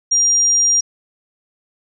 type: tone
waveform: sine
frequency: 5700 Hz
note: F8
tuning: 34 cents sharp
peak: -11 dBFS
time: 0.11-0.81 s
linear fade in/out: 10 ms
effects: none